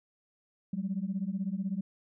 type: beating tone pair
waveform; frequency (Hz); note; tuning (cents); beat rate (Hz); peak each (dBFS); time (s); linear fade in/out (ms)
sine; 185 / 201; F#3 / G3; 0 / +44; 16; -33 / -33; 0.73-1.81; 5
effects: tanh soft clip ceiling -23 dBFS